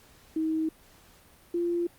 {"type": "tone pair in turn", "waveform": "sine", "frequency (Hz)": [317.6, 345.2], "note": ["D#4", "F4"], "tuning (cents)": [36, -20], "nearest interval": "minor second", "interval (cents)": 144, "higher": "second", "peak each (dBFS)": -25, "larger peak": "neither", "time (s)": [[0.36, 0.69], [1.54, 1.87]], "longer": "neither", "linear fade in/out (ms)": 5, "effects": ["pink hiss -57 dBFS RMS until 1.98 s", "Opus 48 kbps"]}